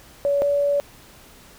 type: tone pair in turn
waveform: sine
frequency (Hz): 567 / 571.6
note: C#5 / D5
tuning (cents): +39 / -47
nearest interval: unison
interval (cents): 14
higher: second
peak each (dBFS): -17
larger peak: neither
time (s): 0.25-0.42 / 0.42-0.8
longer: second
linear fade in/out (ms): 0
effects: pink hiss -48 dBFS RMS until 1.58 s